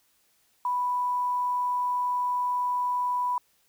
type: tone with quantisation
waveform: sine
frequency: 987.8 Hz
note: B5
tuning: in tune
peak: -24 dBFS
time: 0.65-3.38 s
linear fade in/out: 2 ms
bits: 9
effects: white hiss -67 dBFS RMS until 3.68 s